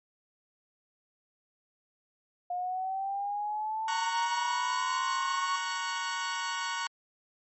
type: linear sweep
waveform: sine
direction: up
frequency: 710 to 1108.7 Hz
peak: -30 dBFS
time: 2.5-5.56 s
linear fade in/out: 5 ms
type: chord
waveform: sawtooth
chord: F# major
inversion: first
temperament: equal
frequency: 932.3 / 1108.7 / 1480 Hz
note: A#5 / C#6 / F#6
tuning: 0 / 0 / 0 cents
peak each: -32 dBFS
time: 3.88-6.87 s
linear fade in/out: 2 ms
effects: MP3 32 kbps